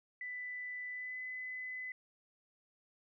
sine tone with pitch glide, 1990 to 2014 Hz, B6 to B6, +13 to +33 cents, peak -40 dBFS, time 0.21-1.92 s, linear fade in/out 2 ms, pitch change +20 cents, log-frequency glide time 0.9-1.19 s, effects none

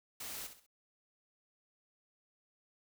white noise with echo, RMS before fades -44 dBFS, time 0.2-0.47 s, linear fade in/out 5 ms, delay 65 ms, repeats 3, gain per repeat -9 dB, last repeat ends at 0.665 s, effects none

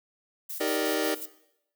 violet noise with tremolo, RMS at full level -36 dBFS, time 0.49-1.26 s, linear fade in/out 10 ms, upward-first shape square, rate 5.5 Hz, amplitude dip 50%
sawtooth chord, Eb major seventh, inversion none, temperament just, 311.1 / 388.9 / 466.7 / 583.4 Hz, Eb4 / G4 / Bb4 / D5, 0 / -14 / +2 / -12 cents, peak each -27 dBFS, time 0.6-1.15 s, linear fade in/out 10 ms
effects noise-tail reverb RT60 0.8 s tail -17 dB re dry

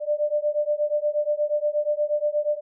sine beating tone pair, 591 / 599.4 Hz, D5 / D5, +11 / +35 cents, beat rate 8.4 Hz, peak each -24 dBFS, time 0-2.61 s, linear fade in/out 50 ms, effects none

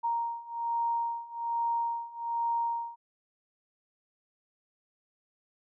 sine beating tone pair, 932.3 / 933.5 Hz, A#5 / A#5, 0 / +2 cents, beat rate 1.2 Hz, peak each -33 / -31 dBFS, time 0.03-2.96 s, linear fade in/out 20 ms, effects none

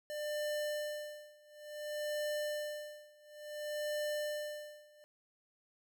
square tone with tremolo, 597 Hz, D5, 28 cents sharp, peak -35 dBFS, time 0.1-5.04 s, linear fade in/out 0 ms, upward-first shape sine, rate 0.57 Hz, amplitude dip 95%, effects none

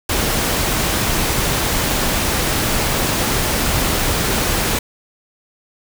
pink noise, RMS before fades -18 dBFS, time 0.09-4.79 s, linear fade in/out 5 ms, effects none

